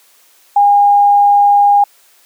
sine tone, 813 Hz, G#5, 37 cents flat, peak -5 dBFS, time 0.56-1.84 s, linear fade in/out 5 ms, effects white hiss -49 dBFS RMS until 2.25 s + high-pass 400 Hz 12 dB/octave

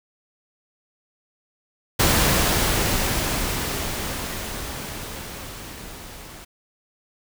pink noise with level ramp, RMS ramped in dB -17 to -41 dBFS, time 1.99-6.45 s, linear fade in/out 10 ms, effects none

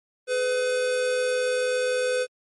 square tone pair together, 423.9 / 503.3 Hz, G#4 / B4, +35 / +33 cents, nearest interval minor third, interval 298 cents, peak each -34 / -23 dBFS, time 0.27-2.27 s, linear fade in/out 50 ms, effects MP3 48 kbps

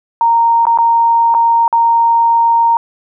sine tone with dropouts, 927 Hz, A#5, 10 cents flat, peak -7 dBFS, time 0.21-2.77 s, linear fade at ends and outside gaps 1 ms, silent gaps 0.654-0.668 / 0.775-0.786 / 1.342-1.348 / 1.679-1.727 s, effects none

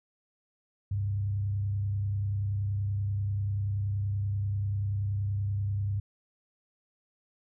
sine tone with frequency modulation, 100 Hz, G2, 35 cents sharp, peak -27 dBFS, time 0.91-6 s, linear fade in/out 5 ms, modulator 30.4 Hz, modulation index 0.34, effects none

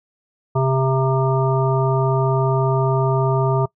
harmonic tone, 132.6 Hz, C3, 23 cents sharp, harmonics 1 / 3 / 5 / 7 / 9, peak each -17 / -22 / -24 / -25 / -27 dBFS, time 0.55-3.66 s, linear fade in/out 10 ms, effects noise-tail reverb RT60 0.1 s tail -23 dB re dry

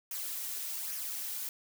blue noise with flanger, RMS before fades -38 dBFS, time 0.11-1.49 s, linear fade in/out 2 ms, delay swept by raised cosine 0.24 to 3.14 ms, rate 1.2 Hz, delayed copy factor -0.5, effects none

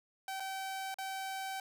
sawtooth tone with dropouts, 770 Hz, G5, 31 cents flat, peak -34 dBFS, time 0.28-1.6 s, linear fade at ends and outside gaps 2 ms, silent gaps 0.399-0.403 / 0.943-0.985 s, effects none

